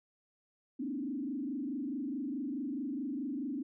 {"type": "tone with frequency modulation", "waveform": "sine", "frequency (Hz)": 273.2, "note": "C#4", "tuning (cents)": -25, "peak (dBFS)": -34, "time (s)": [0.79, 3.63], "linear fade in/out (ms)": 10, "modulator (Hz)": 24.7, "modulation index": 1.5, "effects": []}